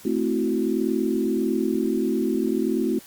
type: chord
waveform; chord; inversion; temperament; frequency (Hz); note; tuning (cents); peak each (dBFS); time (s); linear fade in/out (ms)
sine; F# half-diminished seventh; first; equal; 220 / 261.6 / 329.6 / 370; A3 / C4 / E4 / F#4; 0 / 0 / 0 / 0; -26; 0.05-2.99; 5
effects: white hiss -47 dBFS RMS until 3.06 s + Opus 48 kbps